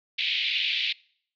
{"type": "band-pass noise", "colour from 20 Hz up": "pink", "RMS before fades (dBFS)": -27, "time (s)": [0.18, 0.93], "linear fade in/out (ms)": 10, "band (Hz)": [2300, 4000], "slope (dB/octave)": 48, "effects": ["noise-tail reverb RT60 0.6 s tail -25 dB re dry"]}